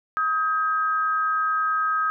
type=tone pair together; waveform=sine; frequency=1266 / 1595.1 Hz; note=D#6 / G6; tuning=+30 / +30 cents; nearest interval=major third; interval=400 cents; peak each=-21 / -27 dBFS; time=0.17-2.1 s; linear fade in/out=0 ms; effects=none